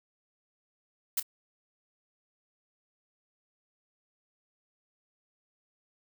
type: noise with echo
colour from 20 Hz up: blue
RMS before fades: -28 dBFS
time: 1.17-1.2 s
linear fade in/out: 5 ms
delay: 28 ms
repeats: 1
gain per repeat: -14 dB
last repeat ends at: 1.228 s
effects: none